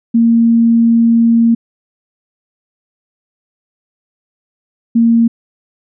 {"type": "tone bursts at uneven times", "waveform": "sine", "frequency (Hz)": 231, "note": "A#3", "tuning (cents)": -16, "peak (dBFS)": -6, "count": 2, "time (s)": [[0.14, 1.55], [4.95, 5.28]], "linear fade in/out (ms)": 10, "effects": []}